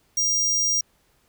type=tone; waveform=square; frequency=5700 Hz; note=F8; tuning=34 cents sharp; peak=-20 dBFS; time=0.17-0.81 s; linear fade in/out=5 ms; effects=pink hiss -64 dBFS RMS until 1.28 s